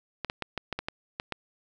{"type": "clicks", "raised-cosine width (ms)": 0.3, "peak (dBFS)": -15, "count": 9, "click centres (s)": [0.247, 0.299, 0.423, 0.577, 0.727, 0.79, 0.885, 1.199, 1.323], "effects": []}